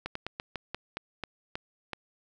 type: slowing click train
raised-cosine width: 0.3 ms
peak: -18 dBFS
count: 10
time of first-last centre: 0.06-1.933 s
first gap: 94 ms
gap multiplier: 1.19
effects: none

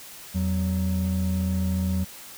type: tone pair together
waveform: triangle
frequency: 84.08 / 186.8 Hz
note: E2 / F#3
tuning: +35 / +17 cents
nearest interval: octave + major second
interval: 1382 cents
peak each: -23 dBFS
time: 0.34-2.05 s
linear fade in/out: 20 ms
effects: white hiss -43 dBFS RMS until 2.37 s

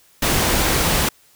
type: noise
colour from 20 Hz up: pink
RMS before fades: -18 dBFS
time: 0.22-1.09 s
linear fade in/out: 5 ms
effects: white hiss -54 dBFS RMS until 1.35 s

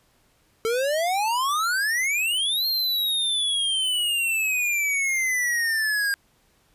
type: exponential two-way sweep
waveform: square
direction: up then down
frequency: 440 to 4246 to 1606 Hz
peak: -22 dBFS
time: 0.65-6.14 s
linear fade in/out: 0 ms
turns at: 2.67 s
effects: pink hiss -63 dBFS RMS until 6.74 s + resampled to 32000 Hz

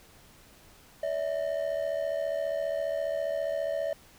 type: ring-modulated tone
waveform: triangle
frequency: 609 Hz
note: D#5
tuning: 37 cents flat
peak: -23 dBFS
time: 1.03-3.93 s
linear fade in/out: 0 ms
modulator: 37.4 Hz
effects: pink hiss -56 dBFS RMS until 4.18 s

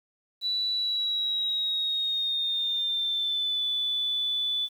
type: tone with pitch glide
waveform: sine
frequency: 3951 to 3480 Hz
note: B7 to A7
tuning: 0 to -20 cents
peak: -25 dBFS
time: 0.41-4.69 s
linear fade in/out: 50 ms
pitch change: -220 cents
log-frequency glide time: 0.72-3.62 s
effects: 9-bit

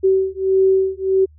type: beating tone pair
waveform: sine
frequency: 381.3 / 382.9 Hz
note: G4 / G4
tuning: -48 / -41 cents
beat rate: 1.6 Hz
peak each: -16 dBFS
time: 0.03-1.26 s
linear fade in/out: 20 ms
effects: added 76 Hz sine -44 dBFS peak until 1.38 s

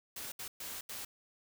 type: noise bursts at uneven times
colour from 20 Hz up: white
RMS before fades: -43 dBFS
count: 4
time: 0.16-0.32 / 0.39-0.48 / 0.6-0.81 / 0.89-1.05 s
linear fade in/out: 5 ms
effects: none

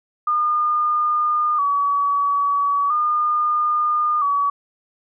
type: tone with vibrato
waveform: sine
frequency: 1174.7 Hz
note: D6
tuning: in tune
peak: -16 dBFS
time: 0.27-4.5 s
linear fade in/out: 5 ms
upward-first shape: square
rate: 0.38 Hz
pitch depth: 58 cents each way
effects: none

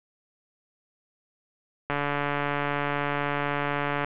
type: click train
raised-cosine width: 0.5 ms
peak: -12 dBFS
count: 310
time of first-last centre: 1.9-4.046 s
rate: 144 Hz
effects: resampled to 8000 Hz + 8-bit

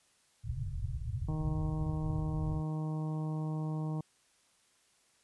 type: low-pass noise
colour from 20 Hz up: white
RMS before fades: -37 dBFS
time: 0.43-2.63 s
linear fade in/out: 50 ms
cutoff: 140 Hz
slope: 96 dB/octave
type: harmonic tone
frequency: 155.56 Hz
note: D#3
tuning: in tune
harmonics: 1 / 2 / 3 / 4 / 5 / 6 / 7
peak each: -33 / -42 / -49 / -51 / -51 / -52 / -54 dBFS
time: 1.28-4.01 s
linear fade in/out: 5 ms
effects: white hiss -69 dBFS RMS until 5.23 s + resampled to 24000 Hz

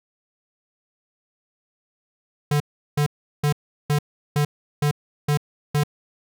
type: tone bursts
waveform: square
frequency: 146.83 Hz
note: D3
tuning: in tune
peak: -18 dBFS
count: 8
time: 2.51-5.836 s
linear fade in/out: 5 ms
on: 92 ms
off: 370 ms
effects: none

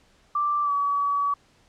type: tone with pitch glide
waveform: sine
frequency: 1174.7 to 1138.6 Hz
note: D6 to C#6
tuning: 0 to +46 cents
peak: -21 dBFS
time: 0.35-1.34 s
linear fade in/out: 5 ms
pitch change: -54 cents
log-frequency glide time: 0.63-0.72 s
effects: pink hiss -60 dBFS RMS until 1.68 s + low-pass 7000 Hz 12 dB/octave

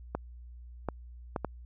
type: clicks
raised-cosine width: 1 ms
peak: -17 dBFS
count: 4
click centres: 0.15 / 0.887 / 1.362 / 1.447 s
effects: added 60 Hz sine -45 dBFS peak until 1.65 s

